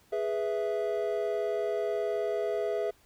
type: chord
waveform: triangle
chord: E major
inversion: first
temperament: equal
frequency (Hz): 415.3 / 493.9 / 659.3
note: G#4 / B4 / E5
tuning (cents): 0 / 0 / 0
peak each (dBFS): -29 / -33 / -30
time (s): 0.12-2.91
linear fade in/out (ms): 10
effects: pink hiss -63 dBFS RMS until 3.05 s